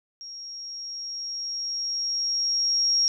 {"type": "tone with level ramp", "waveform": "sine", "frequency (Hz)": 5588, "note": "F8", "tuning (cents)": 0, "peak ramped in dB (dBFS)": [-37, -18], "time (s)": [0.21, 3.08], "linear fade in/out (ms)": 0, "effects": []}